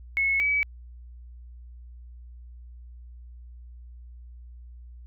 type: tone pair in turn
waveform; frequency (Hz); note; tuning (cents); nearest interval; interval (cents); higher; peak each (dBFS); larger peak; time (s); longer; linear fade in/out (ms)
sine; 2190 / 2283; C#7 / D7; -22 / -50; minor second; 72; second; -21; neither; 0.17-0.4 / 0.4-0.63; neither; 0
effects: added 60 Hz sine -42 dBFS peak until 5.06 s